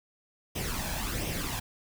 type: noise with flanger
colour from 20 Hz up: pink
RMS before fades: -33 dBFS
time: 0.55-1.6 s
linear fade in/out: 10 ms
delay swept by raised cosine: 0.34 to 1.24 ms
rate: 1.4 Hz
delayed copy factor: +0.6
effects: none